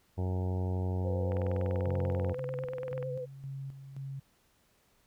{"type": "harmonic tone", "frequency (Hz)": 92.1, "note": "F#2", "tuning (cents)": -7, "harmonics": [1, 2, 3, 4, 5, 6, 7, 8, 9, 10], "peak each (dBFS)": [-30, -39, -44, -43, -44, -50, -49, -51, -50, -54], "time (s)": [0.17, 2.34], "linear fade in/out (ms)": 20}
{"type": "tone with vibrato", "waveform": "sine", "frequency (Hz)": 509, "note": "C5", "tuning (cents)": -48, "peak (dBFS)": -35, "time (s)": [1.04, 3.26], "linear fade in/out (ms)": 20, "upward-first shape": "triangle", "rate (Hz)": 9, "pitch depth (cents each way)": 53}
{"type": "click train", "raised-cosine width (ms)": 0.5, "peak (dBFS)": -29, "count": 36, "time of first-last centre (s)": [1.32, 3.027], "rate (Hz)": 20.5}
{"type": "tone with tremolo", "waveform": "sine", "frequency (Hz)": 136.2, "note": "C#3", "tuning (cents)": -30, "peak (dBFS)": -37, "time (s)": [1.86, 4.2], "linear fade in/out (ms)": 10, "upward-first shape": "square", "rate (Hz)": 1.9, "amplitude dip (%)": 60}
{"effects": ["pink hiss -69 dBFS RMS until 5.06 s"]}